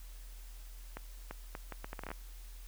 accelerating click train, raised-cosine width 0.5 ms, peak -26 dBFS, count 12, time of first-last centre 0.97-2.115 s, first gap 340 ms, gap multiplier 0.71, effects added 41 Hz sine -46 dBFS peak until 2.67 s + white hiss -59 dBFS RMS until 2.67 s

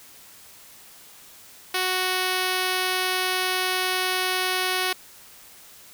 5% pulse tone, 370 Hz, F#4, in tune, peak -11 dBFS, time 1.74-4.93 s, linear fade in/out 5 ms, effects white hiss -48 dBFS RMS until 5.93 s

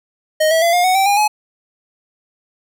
square tone with pitch steps, 622.3 / 650.2 / 679.4 / 709.9 / 741.8 / 775 / 809.8 / 846.2 Hz, D#5 / E5 / F5 / F5 / F#5 / G5 / G#5 / G#5, 0 / -24 / -48 / +28 / +4 / -20 / -44 / +32 cents, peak -12 dBFS, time 0.4-1.28 s, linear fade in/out 10 ms, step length 110 ms, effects none

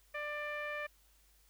sawtooth tone with low-pass filter, 593 Hz, D5, 17 cents sharp, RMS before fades -40 dBFS, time 0.14-0.87 s, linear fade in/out 10 ms, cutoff 2100 Hz, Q 9.7, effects added 50 Hz sine -67 dBFS peak until 1.49 s + white hiss -69 dBFS RMS until 1.49 s

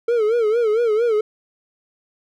triangle tone with vibrato, 450 Hz, A4, 39 cents sharp, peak -13 dBFS, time 0.08-1.21 s, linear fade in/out 5 ms, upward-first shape sine, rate 4.4 Hz, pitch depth 120 cents each way, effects none

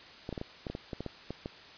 clicks, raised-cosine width 2 ms, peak -23 dBFS, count 12, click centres 0.291 / 0.327 / 0.378 / 0.414 / 0.668 / 0.7 / 0.751 / 0.932 / 1.006 / 1.063 / 1.306 / 1.459 s, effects white hiss -51 dBFS RMS until 1.77 s + resampled to 11025 Hz

